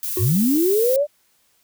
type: noise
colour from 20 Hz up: violet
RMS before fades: -26 dBFS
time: 0.03-0.96 s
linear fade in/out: 0 ms
type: tone with exponential decay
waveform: triangle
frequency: 365.6 Hz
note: F#4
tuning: 21 cents flat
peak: -17 dBFS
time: 0.17-0.41 s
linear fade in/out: 2 ms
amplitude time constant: 51 ms
type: linear sweep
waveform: sine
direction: up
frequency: 78.4 to 603 Hz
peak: -15 dBFS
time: 0.18-1.07 s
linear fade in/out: 50 ms
effects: white hiss -62 dBFS RMS until 1.63 s